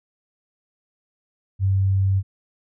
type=tone; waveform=sine; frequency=96.6 Hz; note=G2; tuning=25 cents flat; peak=-16 dBFS; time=1.59-2.23 s; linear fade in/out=50 ms; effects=none